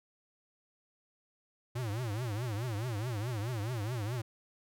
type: tone with vibrato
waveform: square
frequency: 113.6 Hz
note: A#2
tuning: 44 cents flat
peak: -34 dBFS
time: 1.75-4.22 s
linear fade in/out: 10 ms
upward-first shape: triangle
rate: 4.7 Hz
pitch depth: 260 cents each way
effects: none